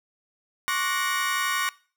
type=tone cluster; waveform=30% pulse; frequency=1082 / 1153 / 1468 / 1861 Hz; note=C#6 / D6 / F#6 / A#6; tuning=-42 / -32 / -14 / -3 cents; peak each=-27 dBFS; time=0.68-1.69 s; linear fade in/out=0 ms; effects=noise-tail reverb RT60 0.4 s tail -21 dB re dry